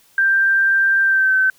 sine tone with pitch glide, 1578 to 1534.8 Hz, G6 to G6, +11 to -37 cents, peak -12 dBFS, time 0.18-1.5 s, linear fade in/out 2 ms, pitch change -48 cents, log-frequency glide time 1.03-1.35 s, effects white hiss -54 dBFS RMS until 1.58 s

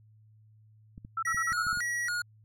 clicks, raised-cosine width 5 ms, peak -32 dBFS, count 7, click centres 0.979 / 1.049 / 1.345 / 1.521 / 1.668 / 1.729 / 1.773 s
sine tone bursts, 1330 Hz, E6, 15 cents sharp, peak -28 dBFS, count 6, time 1.17-1.727 s, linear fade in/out 5 ms, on 57 ms, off 43 ms
square tone with vibrato, 1661.2 Hz, G#6, in tune, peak -30 dBFS, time 1.25-2.22 s, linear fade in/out 5 ms, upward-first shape square, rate 1.8 Hz, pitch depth 250 cents each way
effects added 108 Hz sine -56 dBFS peak until 2.44 s + low-pass 11000 Hz 12 dB/octave

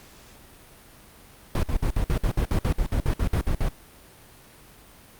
brown noise bursts, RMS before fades -22 dBFS, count 16, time 1.55-3.686 s, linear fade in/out 2 ms, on 81 ms, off 56 ms, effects pink hiss -50 dBFS RMS until 5.19 s + Opus 48 kbps

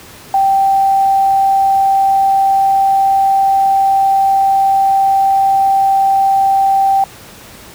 sine tone with quantisation, 781 Hz, G5, 7 cents flat, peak -8 dBFS, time 0.34-7.04 s, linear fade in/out 2 ms, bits 6, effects pink hiss -36 dBFS RMS until 7.74 s + high-pass 60 Hz 12 dB/octave

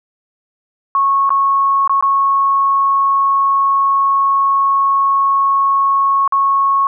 sine tone with dropouts, 1100 Hz, C#6, 14 cents flat, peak -10 dBFS, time 0.95-6.87 s, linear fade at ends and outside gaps 1 ms, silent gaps 1.293-1.304 / 1.876-1.895 / 2.01-2.025 / 6.277-6.323 s, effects none

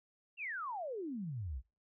sine exponential sweep, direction down, 2819 to 55 Hz, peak -38 dBFS, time 0.37-1.62 s, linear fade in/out 50 ms, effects noise-tail reverb RT60 0.3 s tail -21 dB re dry

